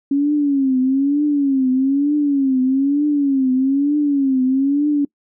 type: tone with vibrato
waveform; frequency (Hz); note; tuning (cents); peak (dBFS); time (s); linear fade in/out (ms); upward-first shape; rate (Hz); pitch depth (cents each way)
sine; 275.9; C#4; -8; -13; 0.11-5.05; 5; triangle; 1.1; 140
effects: noise-tail reverb RT60 0.1 s tail -24 dB re dry